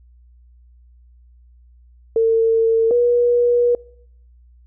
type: tone pair in turn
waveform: sine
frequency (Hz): 452 / 482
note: A4 / B4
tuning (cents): +47 / -42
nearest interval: minor second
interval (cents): 111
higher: second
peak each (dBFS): -12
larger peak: neither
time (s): 2.16-2.91 / 2.91-3.75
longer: second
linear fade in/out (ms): 2
effects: noise-tail reverb RT60 0.7 s tail -25 dB re dry + added 60 Hz sine -46 dBFS peak until 4.66 s